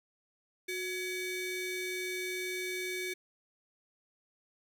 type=ring-modulated tone; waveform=35% pulse; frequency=1318.5 Hz; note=E6; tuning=in tune; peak=-30 dBFS; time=0.68-3.14 s; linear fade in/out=10 ms; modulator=952 Hz; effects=none